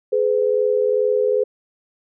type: tone pair together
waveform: sine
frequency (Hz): 421.6 / 504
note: G#4 / B4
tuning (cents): +26 / +35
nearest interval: minor third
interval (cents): 309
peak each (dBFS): -18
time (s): 0.12-1.44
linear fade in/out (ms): 10
effects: none